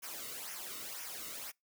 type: noise with flanger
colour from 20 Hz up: white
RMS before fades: -44 dBFS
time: 0.02-1.52 s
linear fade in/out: 20 ms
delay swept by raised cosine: 0.24 to 1.24 ms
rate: 2 Hz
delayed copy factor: -0.7
effects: noise-tail reverb RT60 0.2 s tail -26 dB re dry